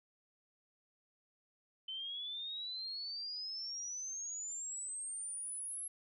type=exponential sweep; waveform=sine; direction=up; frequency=3056 to 11160 Hz; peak=-40 dBFS; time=1.88-5.88 s; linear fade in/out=5 ms; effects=none